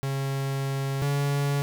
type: tone pair in turn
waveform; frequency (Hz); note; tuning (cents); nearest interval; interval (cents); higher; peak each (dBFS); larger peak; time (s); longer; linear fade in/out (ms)
45% pulse; 136.6 / 141.8; C#3 / C#3; -25 / +40; minor second; 65; second; -26 / -23; second; 0.03-1.02 / 1.02-1.62; first; 0
effects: none